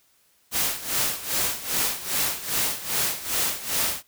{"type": "noise with tremolo", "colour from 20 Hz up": "white", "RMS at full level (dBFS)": -23, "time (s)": [0.51, 4.03], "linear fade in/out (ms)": 50, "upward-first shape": "sine", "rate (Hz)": 2.5, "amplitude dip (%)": 80, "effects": ["white hiss -63 dBFS RMS until 4.07 s"]}